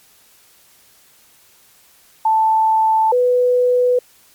sine tone pair in turn, 881 / 495.5 Hz, A5 / B4, +2 / +6 cents, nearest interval minor seventh, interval 996 cents, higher first, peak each -11 dBFS, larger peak neither, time 2.25-3.12 / 3.12-3.99 s, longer neither, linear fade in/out 5 ms, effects white hiss -51 dBFS RMS until 4.34 s + MP3 96 kbps

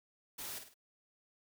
white noise with echo, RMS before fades -44 dBFS, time 0.38-0.59 s, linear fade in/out 10 ms, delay 51 ms, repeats 3, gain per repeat -7 dB, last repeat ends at 0.743 s, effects none

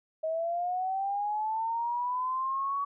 sine linear sweep, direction up, 630 to 1134 Hz, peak -28 dBFS, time 0.23-2.85 s, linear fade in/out 10 ms, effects none

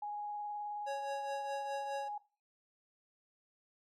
sine tone with vibrato, 830.6 Hz, G#5, in tune, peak -38 dBFS, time 0.02-2.18 s, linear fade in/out 5 ms, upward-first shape sine, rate 19 Hz, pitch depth 12 cents each way
square tone with tremolo, 554.4 Hz, C#5, in tune, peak -38 dBFS, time 0.86-2.09 s, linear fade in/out 20 ms, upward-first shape triangle, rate 4.8 Hz, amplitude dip 70%
effects noise-tail reverb RT60 0.3 s tail -17 dB re dry + low-pass 7000 Hz 12 dB/octave

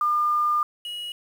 sine / triangle tone pair in turn, 1205 / 2902 Hz, D6 / F#7, +44 / -34 cents, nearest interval octave + minor third, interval 1522 cents, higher second, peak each -19 / -29 dBFS, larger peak first, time 0.01-0.63 / 0.85-1.12 s, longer first, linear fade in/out 2 ms, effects 8-bit

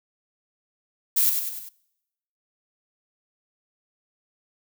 violet noise with echo, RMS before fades -20 dBFS, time 1.16-1.3 s, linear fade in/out 10 ms, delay 98 ms, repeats 4, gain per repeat -5 dB, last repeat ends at 1.692 s, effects noise-tail reverb RT60 0.9 s tail -24 dB re dry

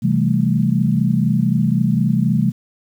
sine chord, A minor seventh, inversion first, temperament equal, 130.81 / 164.81 / 196 / 220 Hz, C3 / E3 / G3 / A3, 0 / 0 / 0 / 0 cents, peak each -19 dBFS, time 0.02-2.52 s, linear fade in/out 20 ms, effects 8-bit

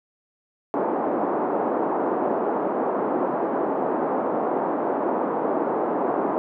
pink band-pass noise, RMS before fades -24 dBFS, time 0.74-6.38 s, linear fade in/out 0 ms, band 270 to 1000 Hz, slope 24 dB/octave, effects none

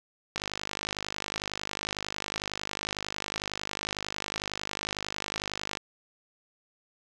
click train, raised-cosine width 0.2 ms, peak -14 dBFS, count 277, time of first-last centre 0.36-5.772 s, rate 51 Hz, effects none

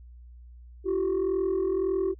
sine tone pair together, 341.6 / 383.4 Hz, F4 / G4, -38 / -38 cents, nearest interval major second, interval 200 cents, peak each -27 / -23 dBFS, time 0.84-2.15 s, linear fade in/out 50 ms, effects tanh soft clip ceiling -21 dBFS + added 60 Hz sine -45 dBFS peak until 2.19 s

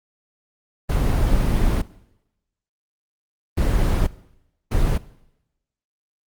brown noise bursts at uneven times, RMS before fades -18 dBFS, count 3, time 0.89-1.82 / 3.57-4.07 / 4.71-4.98 s, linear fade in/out 10 ms, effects noise-tail reverb RT60 0.9 s tail -19 dB re dry + Opus 24 kbps

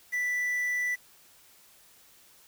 triangle tone with quantisation, 1975.5 Hz, B6, in tune, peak -25 dBFS, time 0.12-0.96 s, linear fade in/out 20 ms, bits 8, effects white hiss -58 dBFS RMS until 2.47 s

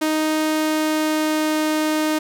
sawtooth tone with pitch glide, 311.1 to 309.1 Hz, D#4 to D#4, 0 to -11 cents, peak -14 dBFS, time 0.01-2.19 s, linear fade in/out 10 ms, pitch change -11 cents, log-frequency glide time 0.39-1.56 s, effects none

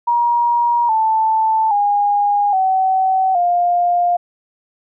sine tone with pitch steps, 950 / 881.3 / 817.5 / 758.4 / 703.5 Hz, A#5 / A5 / G#5 / F#5 / F5, +33 / +3 / -28 / +43 / +12 cents, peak -12 dBFS, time 0.07-4.17 s, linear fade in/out 10 ms, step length 820 ms, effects none

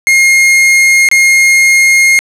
45% pulse tone with dropouts, 2138 Hz, C7, 37 cents sharp, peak -4 dBFS, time 0.07-2.19 s, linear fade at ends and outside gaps 0 ms, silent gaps 1.088-1.114 s, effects low-pass 10000 Hz 12 dB/octave

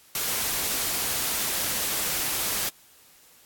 white noise, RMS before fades -27 dBFS, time 0.15-2.69 s, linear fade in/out 2 ms, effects white hiss -55 dBFS RMS until 3.45 s + AAC 64 kbps

